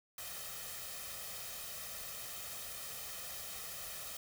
white noise with comb filter, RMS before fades -45 dBFS, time 0.18-4.17 s, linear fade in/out 2 ms, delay 1.6 ms, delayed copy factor +0.65, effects none

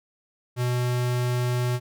square tone, 123.47 Hz, B2, in tune, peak -23 dBFS, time 0.56-1.8 s, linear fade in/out 50 ms, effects none

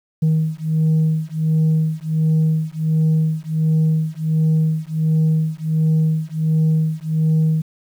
sine beating tone pair, 157.3 / 158.7 Hz, D#3 / D#3, +19 / +35 cents, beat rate 1.4 Hz, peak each -16 dBFS, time 0.22-7.62 s, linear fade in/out 10 ms, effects tanh soft clip ceiling -11 dBFS + 8-bit

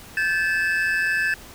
triangle tone cluster, 1560 / 1733 / 2615 Hz, G6 / A6 / E7, -9 / -27 / -15 cents, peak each -23 / -20 / -27 dBFS, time 0.17-1.34 s, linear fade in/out 2 ms, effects pink hiss -43 dBFS RMS until 1.54 s

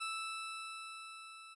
20% pulse tone with level ramp, 1318.5 Hz, E6, in tune, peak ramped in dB -32 to -47 dBFS, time 0-1.55 s, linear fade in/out 20 ms, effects resampled to 24000 Hz

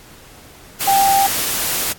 sine tone in noise, 788 Hz, G5, 9 cents sharp, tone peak -11 dBFS, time 0.87-1.27 s, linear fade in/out 10 ms, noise white, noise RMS -20 dBFS, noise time 0.8-1.93 s, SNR +6 dB, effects pink hiss -43 dBFS RMS until 1.98 s + AAC 64 kbps

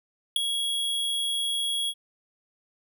square tone with ADSR envelope, 3322 Hz, G#7, in tune, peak -15 dBFS, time 0.36-1.94 s, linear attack 4 ms, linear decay 4 ms, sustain -11 dB, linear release 55 ms, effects none

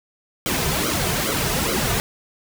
pink noise with flanger, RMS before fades -22 dBFS, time 0.46-2 s, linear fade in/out 0 ms, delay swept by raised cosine 1.1 to 3.7 ms, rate 2.4 Hz, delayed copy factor -0.75, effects none

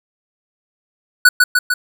square tone with echo, 1480 Hz, F#6, in tune, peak -5 dBFS, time 1.25-1.29 s, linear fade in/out 5 ms, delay 150 ms, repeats 3, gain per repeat -3 dB, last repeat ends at 1.74 s, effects none

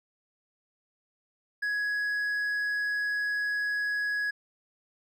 sine tone with hard clipping, 1672 Hz, G#6, 11 cents sharp, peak -28 dBFS, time 1.62-4.31 s, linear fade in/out 10 ms, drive 3 dB, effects none

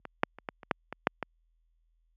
clicks, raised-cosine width 0.5 ms, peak -23 / -6 / -29 / -18 / -30 / -9 / -21 / -6 / -16 dBFS, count 9, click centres 0.053 / 0.234 / 0.386 / 0.488 / 0.632 / 0.712 / 0.926 / 1.071 / 1.227 s, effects added 41 Hz sine -45 dBFS peak until 2.16 s + high-pass 150 Hz 12 dB/octave

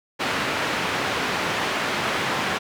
white band-pass noise, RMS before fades -25 dBFS, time 0.19-2.59 s, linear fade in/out 20 ms, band 110 to 2200 Hz, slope 12 dB/octave, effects none

